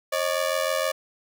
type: ring-modulated tone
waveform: sawtooth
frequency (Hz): 580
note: D5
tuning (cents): -22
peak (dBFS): -16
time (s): 0.12-0.92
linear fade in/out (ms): 10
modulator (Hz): 43.2
effects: none